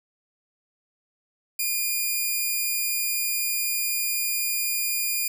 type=tone; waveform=5% pulse; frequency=2424 Hz; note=D#7; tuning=46 cents flat; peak=-14 dBFS; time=1.59-5.28 s; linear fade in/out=5 ms; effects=none